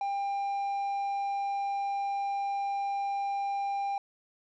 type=tone; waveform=triangle; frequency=797 Hz; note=G5; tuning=28 cents sharp; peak=-27 dBFS; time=0.01-3.98 s; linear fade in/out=2 ms; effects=resampled to 16000 Hz + 11-bit